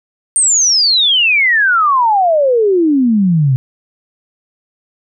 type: exponential sweep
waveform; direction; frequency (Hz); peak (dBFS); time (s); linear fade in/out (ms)
sine; down; 8870 to 125.1; -8; 0.36-3.56; 0
effects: none